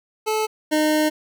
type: tone pair in turn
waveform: 25% pulse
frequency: 433.9 / 306.8 Hz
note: A4 / D#4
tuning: -24 / -24 cents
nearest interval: tritone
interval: 600 cents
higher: first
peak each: -16 / -13 dBFS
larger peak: second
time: 0.26-0.47 / 0.71-1.1 s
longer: second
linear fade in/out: 20 ms
effects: none